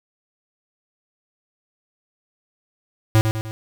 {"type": "tone with echo", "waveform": "square", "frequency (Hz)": 109.9, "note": "A2", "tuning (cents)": -2, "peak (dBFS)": -12, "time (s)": [3.15, 3.21], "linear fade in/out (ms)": 0, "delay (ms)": 100, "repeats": 3, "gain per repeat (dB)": -6, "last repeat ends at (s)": 3.51, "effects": []}